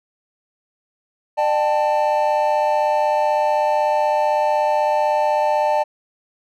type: chord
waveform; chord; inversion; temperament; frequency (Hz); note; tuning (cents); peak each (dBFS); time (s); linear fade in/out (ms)
triangle; D suspended fourth; none; equal with one note detuned; 601.8 / 784 / 880; D5 / G5 / A5; +42 / 0 / 0; -17 / -21 / -17; 1.37-5.84; 20
effects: none